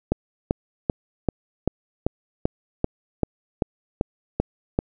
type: click train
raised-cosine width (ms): 2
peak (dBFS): -6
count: 13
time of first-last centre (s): 0.12-4.789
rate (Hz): 2.57
effects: none